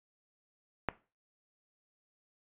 click, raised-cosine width 0.5 ms, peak -14 dBFS, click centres 0.887 s, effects noise-tail reverb RT60 0.3 s tail -18 dB re dry + resampled to 8000 Hz

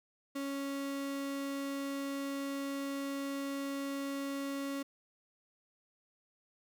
35% pulse tone, 277.2 Hz, C#4, in tune, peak -34 dBFS, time 0.35-4.83 s, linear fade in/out 10 ms, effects none

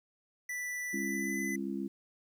square tone with pitch glide, 1975.5 to 2009 Hz, B6 to B6, 0 to +29 cents, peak -36 dBFS, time 0.49-1.56 s, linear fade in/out 5 ms, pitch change +29 cents, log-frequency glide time 0.97-1.38 s
harmonic tone, 67.6 Hz, C#2, 43 cents flat, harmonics 3 / 4 / 5, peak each -37 / -38 / -39 dBFS, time 0.93-1.88 s, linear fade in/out 10 ms
effects 11-bit

